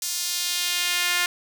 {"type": "tone with high-pass filter sweep", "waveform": "sawtooth", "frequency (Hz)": 353.2, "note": "F4", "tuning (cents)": 20, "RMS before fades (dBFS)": -25, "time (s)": [0.02, 1.26], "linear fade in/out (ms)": 2, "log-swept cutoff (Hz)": [6000, 1800], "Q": 1.2, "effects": []}